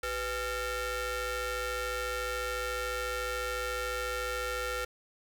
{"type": "ring-modulated tone", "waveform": "sawtooth", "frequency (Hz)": 440, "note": "A4", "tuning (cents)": 0, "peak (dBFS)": -25, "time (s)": [0.03, 4.85], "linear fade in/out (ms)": 5, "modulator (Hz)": 937, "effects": []}